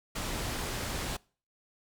pink low-pass noise, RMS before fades -35 dBFS, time 0.15-1.17 s, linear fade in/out 10 ms, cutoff 11000 Hz, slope 12 dB/octave, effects noise-tail reverb RT60 0.4 s tail -24 dB re dry

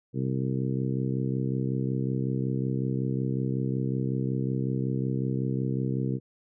harmonic tone, 65.41 Hz, C2, in tune, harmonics 2 / 3 / 4 / 5 / 6 / 7, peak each -28 / -32 / -34 / -36 / -38 / -39 dBFS, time 0.13-6.2 s, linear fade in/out 50 ms, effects none

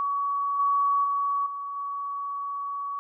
sine tone with level steps, 1129 Hz, C#6, 31 cents sharp, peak -24 / -20 / -23 / -31 / -29 dBFS, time 0-2.99 s, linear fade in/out 0 ms, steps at 0.59 / 1.04 / 1.46 / 1.76 s, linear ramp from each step 5 ms, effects none

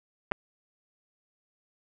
clicks, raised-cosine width 0.5 ms, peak -17 / -11 dBFS, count 2, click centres 0.314 / 0.319 s, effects none

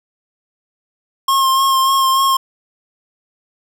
square tone with vibrato, 1071 Hz, C6, 40 cents sharp, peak -12 dBFS, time 1.28-2.37 s, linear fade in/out 5 ms, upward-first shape sine, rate 3.4 Hz, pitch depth 22 cents each way, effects none

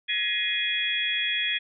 sine tone cluster, 1694 / 1903 / 2088 / 2477 / 3338 Hz, G#6 / A#6 / C7 / D#7 / G#7, +34 / +35 / -4 / -8 / +8 cents, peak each -34 / -32 / -36 / -29 / -27 dBFS, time 0.08-1.59 s, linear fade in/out 20 ms, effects none

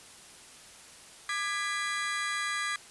35% pulse chord, G# diminished, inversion second, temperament just, 1196.1 / 1661.2 / 1993.5 Hz, D6 / G#6 / B6, +31 / 0 / +16 cents, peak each -33 dBFS, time 1.29-2.76 s, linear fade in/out 2 ms, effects white hiss -51 dBFS RMS until 2.9 s + resampled to 24000 Hz

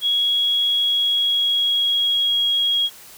sine tone with pitch glide, 3326 to 3295 Hz, G#7 to G#7, +2 to -14 cents, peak -16 dBFS, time 0.01-2.9 s, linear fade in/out 50 ms, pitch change -16 cents, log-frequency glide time 0.63-2.73 s, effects white hiss -43 dBFS RMS until 3.17 s

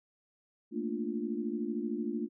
sine chord, Bb major seventh, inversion third, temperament equal, 220 / 233.1 / 293.7 / 349.2 Hz, A3 / Bb3 / D4 / F4, 0 / 0 / 0 / 0 cents, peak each -37 / -37 / -38 / -38 dBFS, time 0.71-2.29 s, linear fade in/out 50 ms, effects none

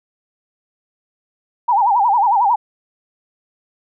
sine tone with vibrato, 879 Hz, A5, 2 cents flat, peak -11 dBFS, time 1.68-2.56 s, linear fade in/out 10 ms, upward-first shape sine, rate 11 Hz, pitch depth 200 cents each way, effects none

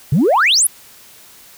sine exponential sweep, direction up, 123.47 to 11900 Hz, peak -8 dBFS, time 0.12-0.67 s, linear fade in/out 5 ms, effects tanh soft clip ceiling -7 dBFS + white hiss -43 dBFS RMS until 1.57 s

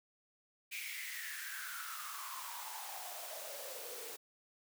white noise with high-pass filter sweep, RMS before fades -45 dBFS, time 0.71-4.17 s, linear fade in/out 20 ms, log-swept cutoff 2400 to 420 Hz, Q 8.1, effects none

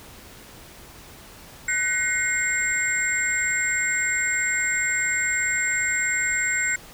sine tone cluster, 1499 / 1908 / 2137 / 7460 Hz, F#6 / A#6 / C7 / A#8, +22 / +40 / +36 / 0 cents, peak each -27 / -29 / -25 / -26 dBFS, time 1.68-6.76 s, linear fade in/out 5 ms, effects pink hiss -45 dBFS RMS until 6.93 s

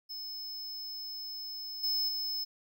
square tone with level steps, 5210 Hz, E8, 21 cents flat, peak -39 / -29 / -33 dBFS, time 0.09-2.45 s, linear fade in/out 20 ms, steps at 1.83 / 2.08 s, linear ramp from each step 10 ms, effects none

